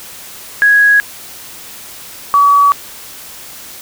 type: tone pair in turn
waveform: sine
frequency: 1661.2 / 1139 Hz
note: G#6 / C#6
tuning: 0 / +47 cents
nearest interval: perfect fifth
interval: 653 cents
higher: first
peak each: -5 dBFS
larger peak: neither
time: 0.62-1 / 2.34-2.72 s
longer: neither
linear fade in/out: 0 ms
effects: white hiss -32 dBFS RMS until 3.81 s